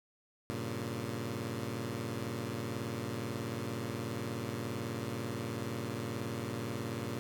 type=chord; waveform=15% pulse; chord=G diminished; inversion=none; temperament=equal; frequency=98 / 116.54 / 138.59 Hz; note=G2 / Bb2 / Db3; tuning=0 / 0 / 0 cents; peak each=-36 / -32 / -36 dBFS; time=0.5-7.19 s; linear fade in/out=0 ms; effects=none